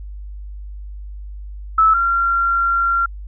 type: tone pair in turn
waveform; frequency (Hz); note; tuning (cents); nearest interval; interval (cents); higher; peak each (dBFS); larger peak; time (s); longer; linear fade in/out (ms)
sine; 1307 / 1375.9; E6 / F6; -15 / -26; minor second; 89; second; -9 / -14; first; 1.78-1.94 / 1.94-3.06; second; 5
effects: added 50 Hz sine -29 dBFS peak until 3.27 s